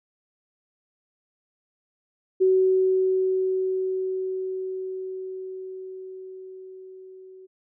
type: tone with level ramp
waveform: sine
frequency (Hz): 375.9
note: F#4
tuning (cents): +27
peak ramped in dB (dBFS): -15 to -43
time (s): 2.4-7.47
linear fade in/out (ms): 20
effects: none